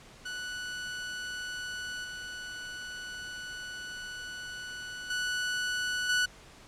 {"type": "tone with level steps", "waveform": "sawtooth", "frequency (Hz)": 1480, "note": "F#6", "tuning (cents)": 0, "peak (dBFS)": [-32, -35, -26, -21], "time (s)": [0.25, 6.26], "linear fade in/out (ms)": 10, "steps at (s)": [2.04, 5.1, 6.09], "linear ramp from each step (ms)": 5, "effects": ["pink hiss -53 dBFS RMS until 6.67 s", "low-pass 8000 Hz 12 dB/octave"]}